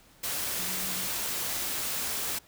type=tone in noise; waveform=sine; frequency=185 Hz; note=F#3; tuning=in tune; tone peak=-43 dBFS; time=0.58-1.08 s; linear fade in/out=10 ms; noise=white; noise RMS=-32 dBFS; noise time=0.23-2.39 s; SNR=-14 dB; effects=pink hiss -58 dBFS RMS until 2.47 s